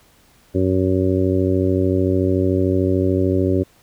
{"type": "harmonic tone", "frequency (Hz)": 93.5, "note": "F#2", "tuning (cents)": 19, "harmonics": [1, 2, 3, 4, 5, 6], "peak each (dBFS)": [-20, -25, -20, -20, -27, -26], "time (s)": [0.54, 3.64], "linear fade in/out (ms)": 20, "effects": ["pink hiss -54 dBFS RMS until 3.82 s"]}